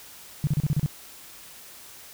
sine tone bursts, 146.83 Hz, D3, in tune, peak -19 dBFS, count 7, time 0.44-0.861 s, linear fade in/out 0 ms, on 31 ms, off 34 ms, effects white hiss -46 dBFS RMS until 2.13 s

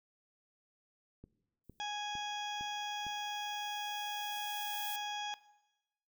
click train, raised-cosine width 3 ms, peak -38 dBFS, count 5, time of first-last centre 1.24-3.066 s, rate 2.19 Hz
violet noise with exponential growth, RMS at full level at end -42 dBFS, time 1.64-4.96 s, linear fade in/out 2 ms, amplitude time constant 720 ms
harmonic tone, 830.6 Hz, G#5, in tune, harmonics 1 / 2 / 3 / 4 / 6 / 7 / 8, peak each -39 / -46 / -48 / -42 / -54 / -55 / -56 dBFS, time 1.8-5.34 s, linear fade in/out 0 ms
effects noise-tail reverb RT60 1.0 s tail -18 dB re dry

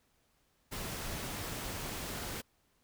pink noise, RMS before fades -40 dBFS, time 0.71-2.42 s, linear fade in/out 20 ms, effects pink hiss -73 dBFS RMS until 2.83 s

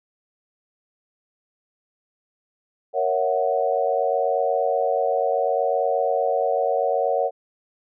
sine chord, F# dominant seventh, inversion first, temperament equal, 466.2 / 554.4 / 659.3 / 740 Hz, A#4 / C#5 / E5 / F#5, 0 / 0 / 0 / 0 cents, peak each -25 / -23 / -26 / -24 dBFS, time 2.93-7.31 s, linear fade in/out 50 ms, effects none

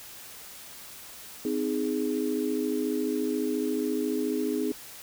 sine chord, Ab major, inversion first, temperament equal with one note detuned, 256.8 / 311.1 / 415.3 Hz, C4 / Eb4 / Ab4, -32 / 0 / 0 cents, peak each -30 dBFS, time 1.45-4.72 s, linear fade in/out 2 ms, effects white hiss -45 dBFS RMS until 5.02 s

